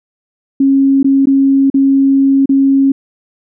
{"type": "tone with dropouts", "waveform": "sine", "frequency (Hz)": 272.6, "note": "C#4", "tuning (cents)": -29, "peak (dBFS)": -6, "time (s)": [0.6, 2.92], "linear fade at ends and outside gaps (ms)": 5, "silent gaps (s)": [[1.03, 1.044], [1.257, 1.27], [1.701, 1.742], [2.458, 2.492]], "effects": []}